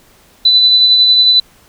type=tone with tremolo; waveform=sine; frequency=3993 Hz; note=B7; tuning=18 cents sharp; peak=-4 dBFS; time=0.45-1.4 s; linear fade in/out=5 ms; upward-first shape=sine; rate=11 Hz; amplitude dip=30%; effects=pink hiss -47 dBFS RMS until 1.68 s